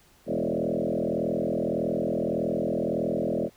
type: tone with frequency modulation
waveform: sine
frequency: 392 Hz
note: G4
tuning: in tune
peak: -24 dBFS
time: 0.26-3.5 s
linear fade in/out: 50 ms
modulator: 41.7 Hz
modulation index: 5.5
effects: pink hiss -59 dBFS RMS until 3.56 s